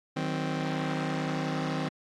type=chord; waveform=sawtooth; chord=C diminished; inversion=first; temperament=just; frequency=156.98 / 188.37 / 261.6 Hz; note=Eb3 / Gb3 / C4; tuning=+16 / +31 / 0 cents; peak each=-28 / -33 / -29 dBFS; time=0.16-1.89 s; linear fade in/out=10 ms; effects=low-pass 5000 Hz 12 dB/octave + AAC 48 kbps